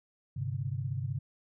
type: chord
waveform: sine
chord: G suspended fourth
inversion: none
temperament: equal with one note detuned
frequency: 100.52 / 130.81 / 146.83 Hz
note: G2 / C3 / D3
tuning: +44 / 0 / 0 cents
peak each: -36 / -34 / -39 dBFS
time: 0.36-1.19 s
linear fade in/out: 10 ms
effects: none